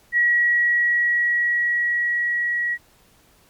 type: tone with level ramp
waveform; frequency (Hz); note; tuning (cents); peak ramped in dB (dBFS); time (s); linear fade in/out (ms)
sine; 1916; A#6; +47; -14 to -20; 0.12-2.78; 50
effects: pink hiss -56 dBFS RMS until 3.49 s + MP3 96 kbps